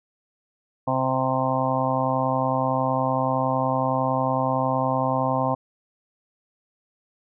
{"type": "harmonic tone", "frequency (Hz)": 130.81, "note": "C3", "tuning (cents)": 0, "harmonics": [1, 2, 4, 5, 6, 7, 8], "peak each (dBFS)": [-28, -28, -28, -28, -28, -28, -28], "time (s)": [0.87, 5.55], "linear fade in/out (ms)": 10, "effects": []}